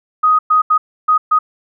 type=tone bursts at uneven times; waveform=sine; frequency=1251 Hz; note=D#6; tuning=9 cents sharp; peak=-8 dBFS; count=5; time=0.23-0.39 / 0.5-0.62 / 0.7-0.78 / 1.08-1.18 / 1.31-1.39 s; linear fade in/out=10 ms; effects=none